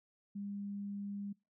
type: tone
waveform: sine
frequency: 201.5 Hz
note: G3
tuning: 48 cents sharp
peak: -39 dBFS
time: 0.35-1.33 s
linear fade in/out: 10 ms
effects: noise-tail reverb RT60 0.3 s tail -26 dB re dry